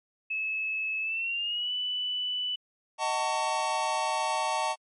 sine tone with pitch glide, 2595 to 2981 Hz, E7 to F#7, -28 to +12 cents, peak -28 dBFS, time 0.3-2.56 s, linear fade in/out 10 ms, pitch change +240 cents, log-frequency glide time 1.01-1.72 s
square chord, D# half-diminished seventh, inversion none, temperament just, 622.3 / 746.7 / 896 / 1120.1 Hz, D#5 / F#5 / A5 / C#6, 0 / +16 / +31 / +18 cents, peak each -35 / -34 / -30 / -35 dBFS, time 2.98-4.76 s, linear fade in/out 50 ms
effects MP3 48 kbps

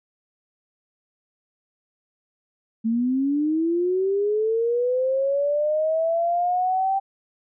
sine linear sweep, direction up, 220 to 784 Hz, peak -19 dBFS, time 2.84-7 s, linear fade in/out 20 ms, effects none

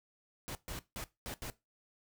pink noise bursts at uneven times, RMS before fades -42 dBFS, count 5, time 0.48-0.55 / 0.68-0.79 / 0.96-1.04 / 1.26-1.34 / 1.42-1.5 s, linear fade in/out 0 ms, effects noise-tail reverb RT60 0.2 s tail -17 dB re dry

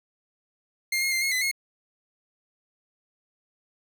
sawtooth tone with pitch steps, 2115 / 2152 / 2093 / 2164 / 2020 / 2162 Hz, C7 / C7 / C7 / C#7 / B6 / C#7, +18 / +48 / 0 / -42 / +39 / -44 cents, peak -20 dBFS, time 0.92-1.514 s, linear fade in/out 5 ms, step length 99 ms, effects none

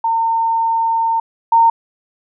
sine tone pair in turn, 910 / 916.9 Hz, A#5 / A#5, -42 / -29 cents, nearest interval unison, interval 13 cents, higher second, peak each -13 / -7 dBFS, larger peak second, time 0.04-1.2 / 1.52-1.7 s, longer first, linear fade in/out 5 ms, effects none

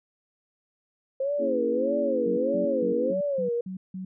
sine tone with vibrato, 523.3 Hz, C5, in tune, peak -24 dBFS, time 1.2-3.61 s, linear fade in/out 5 ms, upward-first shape sine, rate 1.6 Hz, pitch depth 180 cents each way
sine chord, A# half-diminished seventh, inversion none, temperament equal, 233.1 / 277.2 / 329.6 / 415.3 Hz, A#3 / C#4 / E4 / G#4, 0 / 0 / 0 / 0 cents, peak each -32 dBFS, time 1.38-3.15 s, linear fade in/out 50 ms
sine tone bursts, 187.1 Hz, F#3, 20 cents sharp, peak -32 dBFS, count 7, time 2.26-4.05 s, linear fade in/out 5 ms, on 110 ms, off 170 ms
effects none

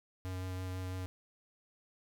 square tone with vibrato, 92.5 Hz, F#2, in tune, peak -38 dBFS, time 0.25-1.06 s, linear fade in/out 0 ms, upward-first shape sine, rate 6 Hz, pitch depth 11 cents each way, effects none

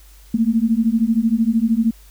sine beating tone pair, 220 / 233 Hz, A3 / A#3, 0 / -1 cents, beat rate 13 Hz, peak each -17 dBFS, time 0.34-1.91 s, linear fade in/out 5 ms, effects added 50 Hz sine -43 dBFS peak until 2.1 s + white hiss -51 dBFS RMS until 2.1 s

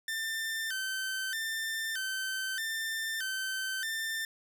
sawtooth tone with vibrato, 1661.2 Hz, G#6, in tune, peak -29 dBFS, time 0.08-4.25 s, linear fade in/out 2 ms, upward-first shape square, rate 0.8 Hz, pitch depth 130 cents each way, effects none

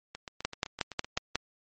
two click trains, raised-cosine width 0.2 ms, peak -10 / -22 dBFS, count 6 / 9, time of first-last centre 0.45-1.356 / 0.15-1.173 s, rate 5.52 / 7.82 Hz, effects MP3 32 kbps

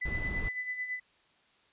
sine tone with tremolo, 2000 Hz, B6, 21 cents sharp, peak -31 dBFS, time 0.01-1 s, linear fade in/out 10 ms, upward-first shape sine, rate 9 Hz, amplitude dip 60%
brown noise, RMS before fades -35 dBFS, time 0.05-0.49 s, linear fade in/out 5 ms
click, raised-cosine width 5 ms, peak -31 dBFS, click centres 0.082 s
effects white hiss -66 dBFS RMS until 1.72 s + resampled to 8000 Hz

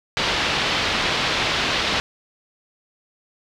white low-pass noise, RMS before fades -22 dBFS, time 0.17-2 s, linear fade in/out 0 ms, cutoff 4200 Hz, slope 24 dB/octave, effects none

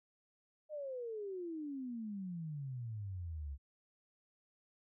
sine exponential sweep, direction down, 622.3 to 66.7 Hz, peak -40 dBFS, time 0.69-3.58 s, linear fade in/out 50 ms, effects none

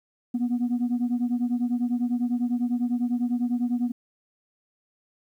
sine beating tone pair, 239.6 / 249.6 Hz, A#3 / B3, +48 / +19 cents, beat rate 10 Hz, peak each -23 / -25 dBFS, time 0.34-3.92 s, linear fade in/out 10 ms, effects tanh soft clip ceiling -19 dBFS + 10-bit

